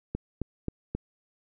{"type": "click train", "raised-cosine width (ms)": 3, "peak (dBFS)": -17, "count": 4, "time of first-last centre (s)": [0.15, 0.95], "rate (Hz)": 3.75, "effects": []}